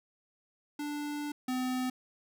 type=tone pair in turn; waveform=square; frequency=293.7 / 254.7 Hz; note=D4 / C4; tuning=0 / -46 cents; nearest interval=major second; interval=246 cents; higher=first; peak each=-35 / -31 dBFS; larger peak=second; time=0.79-1.32 / 1.48-1.9 s; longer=first; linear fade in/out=5 ms; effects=none